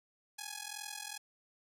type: ring-modulated tone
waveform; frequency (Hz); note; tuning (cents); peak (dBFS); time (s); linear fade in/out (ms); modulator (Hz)
5% pulse; 835; G#5; +9; -27; 0.38-1.18; 10; 21.2
effects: none